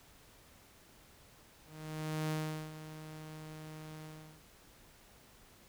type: tone with ADSR envelope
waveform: sawtooth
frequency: 155.56 Hz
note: D#3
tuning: in tune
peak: -29 dBFS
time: 1.65-4.45 s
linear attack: 650 ms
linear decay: 400 ms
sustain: -13 dB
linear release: 410 ms
effects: pink hiss -61 dBFS RMS until 5.68 s